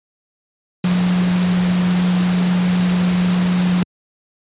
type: tone in noise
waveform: sine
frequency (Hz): 180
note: F#3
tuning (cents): -47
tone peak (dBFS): -13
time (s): 0.84-3.83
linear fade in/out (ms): 2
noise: pink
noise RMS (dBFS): -25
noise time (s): 0.84-3.83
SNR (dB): +9
effects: high-pass 100 Hz 12 dB/octave + resampled to 8000 Hz